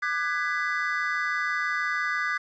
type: chord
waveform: triangle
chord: G# half-diminished seventh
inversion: second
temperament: just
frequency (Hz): 1196.1 / 1495.1 / 1661.2 / 1993.5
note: D6 / F#6 / G#6 / B6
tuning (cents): +31 / +18 / 0 / +16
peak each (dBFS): -29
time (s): 0.02-2.38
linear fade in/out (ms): 10
effects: resampled to 16000 Hz + 10-bit